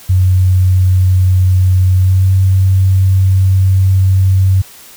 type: tone with pitch glide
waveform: sine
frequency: 92.5 to 94.88 Hz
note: F#2 to F#2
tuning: 0 to +44 cents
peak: -6 dBFS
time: 0.09-4.62 s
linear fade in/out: 10 ms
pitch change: +44 cents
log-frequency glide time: 1.95-2.31 s
effects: white hiss -37 dBFS RMS until 4.96 s